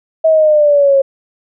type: linear sweep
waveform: sine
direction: down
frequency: 646 to 540 Hz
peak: -6 dBFS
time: 0.24-1.02 s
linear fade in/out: 10 ms
effects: none